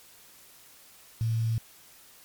sine tone with quantisation, 113.5 Hz, A#2, 46 cents flat, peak -24 dBFS, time 1.21-1.58 s, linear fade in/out 0 ms, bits 8, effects white hiss -54 dBFS RMS until 2.24 s + MP3 96 kbps

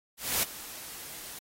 white noise with ADSR envelope, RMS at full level -26 dBFS, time 0.17-1.39 s, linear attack 260 ms, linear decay 6 ms, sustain -17 dB, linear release 5 ms, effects AAC 48 kbps

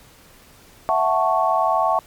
sine chord, F# minor seventh, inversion third, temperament equal, 659.3 / 740 / 880 / 1108.7 Hz, E5 / F#5 / A5 / C#6, 0 / 0 / 0 / 0 cents, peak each -21 / -21 / -22 / -21 dBFS, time 0.89-1.99 s, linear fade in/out 0 ms, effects pink hiss -49 dBFS RMS until 2.06 s + MP3 96 kbps

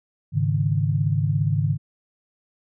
sine chord, Ab suspended fourth, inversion none, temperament just, 103.83 / 138.43 / 155.74 Hz, Ab2 / Db3 / Eb3, 0 / -2 / +2 cents, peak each -23 dBFS, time 0.32-1.78 s, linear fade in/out 50 ms, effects none

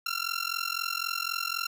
15% pulse tone with amplitude modulation, 1368 Hz, F6, 36 cents flat, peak -19 dBFS, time 0.06-1.67 s, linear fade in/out 5 ms, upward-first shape sine, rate 43.9 Hz, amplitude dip 95%, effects none

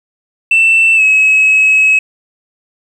sine tone with pitch glide, 2671 to 2567 Hz, E7 to E7, +22 to -47 cents, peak -4 dBFS, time 0.51-1.99 s, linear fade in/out 5 ms, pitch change -69 cents, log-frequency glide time 0.95-1.02 s, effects tanh soft clip ceiling -3 dBFS + 7-bit

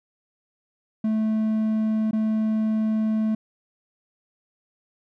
triangle tone with dropouts, 218.1 Hz, A3, 15 cents flat, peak -18 dBFS, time 1.04-3.35 s, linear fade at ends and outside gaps 5 ms, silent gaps 2.111-2.13 s, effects none

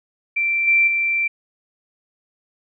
sine tone with level steps, 2349 Hz, D7, in tune, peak -17 / -12 / -17 dBFS, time 0.36-1.28 s, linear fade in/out 10 ms, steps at 0.67 / 0.87 s, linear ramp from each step 10 ms, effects none

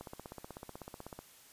click train, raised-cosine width 1 ms, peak -30 dBFS, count 20, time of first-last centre 0.01-1.19 s, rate 16.1 Hz, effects white hiss -59 dBFS RMS until 1.52 s + resampled to 32000 Hz

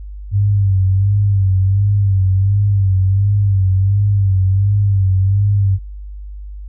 sine tone with vibrato, 98 Hz, G2, in tune, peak -10 dBFS, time 0.31-5.79 s, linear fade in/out 50 ms, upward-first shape sine, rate 1.4 Hz, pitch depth 68 cents each way, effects added 50 Hz sine -27 dBFS peak until 6.68 s

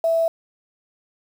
sine tone with quantisation, 659.3 Hz, E5, in tune, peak -16 dBFS, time 0.04-0.28 s, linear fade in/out 2 ms, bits 7, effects none

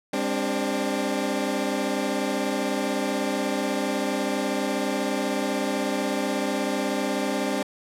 20% pulse chord, G suspended fourth, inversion none, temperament equal with one note detuned, 201.2 / 261.6 / 293.7 Hz, G3 / C4 / D4, +45 / 0 / 0 cents, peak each -24 / -23 / -24 dBFS, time 0.13-7.63 s, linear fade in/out 5 ms, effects low-pass 12000 Hz 12 dB/octave

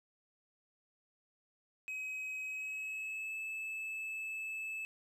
triangle tone with pitch glide, 2539 to 2613 Hz, D#7 to E7, +34 to -16 cents, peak -37 dBFS, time 1.88-4.85 s, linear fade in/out 0 ms, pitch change +50 cents, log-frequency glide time 2.44-3.37 s, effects none

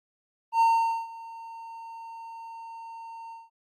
triangle tone with ADSR envelope, 913 Hz, A#5, 36 cents flat, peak -15 dBFS, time 0.52-3.5 s, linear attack 89 ms, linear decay 460 ms, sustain -22 dB, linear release 180 ms, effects Opus 32 kbps

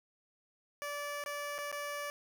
15% pulse tone with dropouts, 580 Hz, D5, 22 cents flat, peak -31 dBFS, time 0.82-2.1 s, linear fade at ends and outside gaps 0 ms, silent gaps 1.239-1.261 / 1.581-1.587 / 1.716-1.726 s, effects none

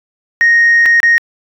sine tone with dropouts, 1864.7 Hz, A#6, in tune, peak -4 dBFS, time 0.41-1.18 s, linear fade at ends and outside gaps 0 ms, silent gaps 0.857-0.86 / 1.002-1.031 s, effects tanh soft clip ceiling -3 dBFS

